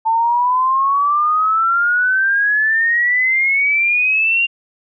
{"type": "exponential sweep", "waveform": "sine", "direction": "up", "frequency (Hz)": [887, 2794], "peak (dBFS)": -12, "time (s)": [0.05, 4.47], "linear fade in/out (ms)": 20, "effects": []}